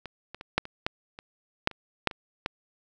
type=clicks; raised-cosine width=0.3 ms; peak=-22 / -23 / -24 / -6 / -24 / -10 / -25 / -6 / -27 / -6 / -23 / -12 dBFS; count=12; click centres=0.057 / 0.346 / 0.411 / 0.58 / 0.654 / 0.865 / 1.189 / 1.674 / 1.713 / 2.073 / 2.112 / 2.461 s; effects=none